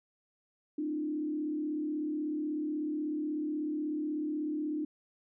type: tone with frequency modulation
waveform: sine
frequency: 302.8 Hz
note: D#4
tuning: 47 cents flat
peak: -31 dBFS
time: 0.78-4.85 s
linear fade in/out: 5 ms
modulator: 36.3 Hz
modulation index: 0.66
effects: none